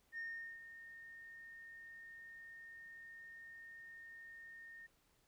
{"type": "tone with ADSR envelope", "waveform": "sine", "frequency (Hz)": 1834, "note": "A#6", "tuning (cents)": -29, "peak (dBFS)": -40, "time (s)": [0.12, 4.87], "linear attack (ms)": 60, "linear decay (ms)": 410, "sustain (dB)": -12, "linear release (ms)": 12, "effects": ["tanh soft clip ceiling -39 dBFS", "pink hiss -75 dBFS RMS until 5.27 s"]}